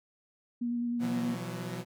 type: tone with vibrato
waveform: sine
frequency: 238.9 Hz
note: A#3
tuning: 43 cents sharp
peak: -29 dBFS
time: 0.61-1.35 s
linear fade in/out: 10 ms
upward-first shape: square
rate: 9.7 Hz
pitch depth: 12 cents each way
type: chord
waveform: sawtooth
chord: B suspended fourth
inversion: none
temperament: equal with one note detuned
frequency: 123.47 / 168.86 / 185 Hz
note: B2 / E3 / F#3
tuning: 0 / +42 / 0 cents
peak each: -36 dBFS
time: 0.99-1.85 s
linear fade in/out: 50 ms
effects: none